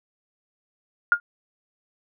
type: tone with exponential decay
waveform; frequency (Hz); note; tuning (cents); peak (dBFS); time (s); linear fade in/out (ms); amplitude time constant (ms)
sine; 1417; F6; +25; -9; 1.12-1.2; 1; 17
effects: none